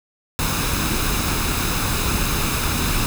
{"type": "noise with comb filter", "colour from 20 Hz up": "pink", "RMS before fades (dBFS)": -21, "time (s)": [0.39, 3.06], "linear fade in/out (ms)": 0, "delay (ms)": 0.78, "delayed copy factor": 0.5, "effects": []}